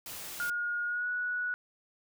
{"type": "noise", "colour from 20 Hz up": "white", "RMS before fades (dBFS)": -42, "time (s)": [0.06, 0.5], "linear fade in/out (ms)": 2}
{"type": "tone with pitch glide", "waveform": "sine", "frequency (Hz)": [1432, 1468.9], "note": ["F6", "F#6"], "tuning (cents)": [43, -13], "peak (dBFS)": -30, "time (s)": [0.4, 1.54], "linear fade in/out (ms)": 0, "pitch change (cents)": 44, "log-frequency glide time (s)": [0.85, 1.09]}
{"effects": []}